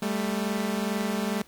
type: tone pair together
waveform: sawtooth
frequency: 197.75 / 220 Hz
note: G3 / A3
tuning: +15 / 0 cents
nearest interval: major second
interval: 185 cents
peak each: -25 dBFS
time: 0.02-1.42 s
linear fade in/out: 5 ms
effects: pink hiss -56 dBFS RMS until 1.47 s